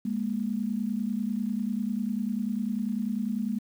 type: tone pair together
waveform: sine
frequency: 205.8 / 235.9 Hz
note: G#3 / A#3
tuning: -16 / +21 cents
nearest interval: major second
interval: 237 cents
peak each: -29 / -30 dBFS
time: 0.05-3.59 s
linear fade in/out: 5 ms
effects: 9-bit